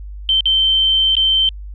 sine tone with dropouts, 3108 Hz, G7, 16 cents flat, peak -11 dBFS, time 0.29-1.49 s, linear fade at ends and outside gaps 1 ms, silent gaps 0.407-0.456 / 1.153-1.167 s, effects added 50 Hz sine -28 dBFS peak until 1.74 s

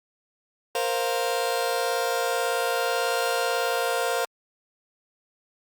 sawtooth chord, Bb suspended second, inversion none, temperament just, 466.2 / 524.4 / 699.2 Hz, Bb4 / C5 / F5, 0 / +4 / +2 cents, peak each -24 dBFS, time 0.75-4.25 s, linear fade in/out 2 ms, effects Opus 48 kbps

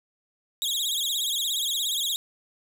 sawtooth tone with vibrato, 3550 Hz, A7, 15 cents sharp, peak -22 dBFS, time 0.62-2.16 s, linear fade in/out 0 ms, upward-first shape sine, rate 17 Hz, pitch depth 170 cents each way, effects 10-bit

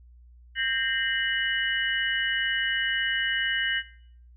sine tone cluster, 1586 / 1844 / 2067 / 2944 Hz, G6 / A#6 / C7 / F#7, +20 / -19 / -22 / -9 cents, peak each -30 / -28 / -34 / -29 dBFS, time 0.55-3.83 s, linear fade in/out 50 ms, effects noise-tail reverb RT60 0.6 s tail -19 dB re dry + added 60 Hz sine -49 dBFS peak until 4.36 s

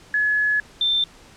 sine tone pair in turn, 1700 / 3567 Hz, G#6 / A7, +40 / +23 cents, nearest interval octave + minor second, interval 1283 cents, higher second, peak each -17 dBFS, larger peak neither, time 0.14-0.6 / 0.81-1.04 s, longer first, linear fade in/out 2 ms, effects pink hiss -48 dBFS RMS until 1.36 s + low-pass 8000 Hz 12 dB/octave

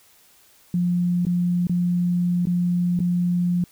sine tone with dropouts, 176.4 Hz, F3, 18 cents sharp, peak -18 dBFS, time 0.74-3.64 s, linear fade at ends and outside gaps 2 ms, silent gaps 1.252-1.267 / 1.67-1.695 / 2.455-2.47 / 2.992-3.002 s, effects white hiss -55 dBFS RMS until 3.71 s

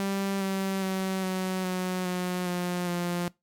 sawtooth tone with pitch steps, 196 / 192.86 / 189.76 / 186.72 / 183.72 / 180.77 / 177.87 / 175.02 Hz, G3 / G3 / F#3 / F#3 / F#3 / F#3 / F3 / F3, 0 / -28 / +44 / +16 / -12 / -40 / +32 / +4 cents, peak -23 dBFS, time 0-3.28 s, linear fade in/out 0 ms, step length 410 ms, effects noise-tail reverb RT60 0.2 s tail -22 dB re dry + MP3 96 kbps

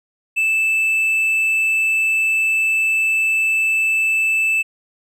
triangle tone, 2635 Hz, E7, 1 cent flat, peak -13 dBFS, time 0.36-4.63 s, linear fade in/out 20 ms, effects none

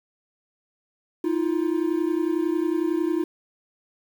triangle tone pair together, 316.2 / 347.2 Hz, D#4 / F4, +28 / -10 cents, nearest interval major second, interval 162 cents, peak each -22 dBFS, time 1.24-3.24 s, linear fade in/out 5 ms, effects 8-bit

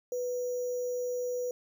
sine tone with sample-and-hold, 493.9 Hz, B4, in tune, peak -30 dBFS, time 0.12-1.51 s, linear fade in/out 2 ms, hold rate 6300 Hz, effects none

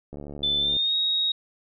click train, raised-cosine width 2 ms, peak -25 dBFS, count 47, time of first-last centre 0.13-0.766 s, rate 72.3 Hz
sine tone with pitch glide, 3520 to 3773 Hz, A7 to A#7, 0 to +20 cents, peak -21 dBFS, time 0.43-1.32 s, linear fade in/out 5 ms, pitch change +120 cents, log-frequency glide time 0.59-0.95 s
effects none

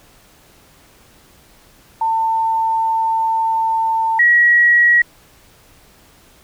sine tone pair in turn, 897 / 1911.7 Hz, A5 / A#6, +33 / +43 cents, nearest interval octave + minor second, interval 1310 cents, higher second, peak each -14 / -8 dBFS, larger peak second, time 2.01-4.19 / 4.19-5.02 s, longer first, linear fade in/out 5 ms, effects pink hiss -49 dBFS RMS until 6.43 s

